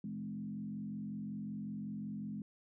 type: tone with frequency modulation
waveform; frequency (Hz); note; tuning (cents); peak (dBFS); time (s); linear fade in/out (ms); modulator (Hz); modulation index
sine; 207.7; G#3; 0; -39; 0.04-2.42; 2; 45.4; 1
effects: none